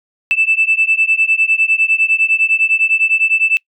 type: beating tone pair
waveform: sine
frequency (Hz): 2637 / 2646.9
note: E7 / E7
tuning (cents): 0 / +6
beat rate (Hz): 9.9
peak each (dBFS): -13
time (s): 0.31-3.57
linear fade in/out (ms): 0
effects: noise-tail reverb RT60 0.1 s tail -25 dB re dry + tanh soft clip ceiling -3 dBFS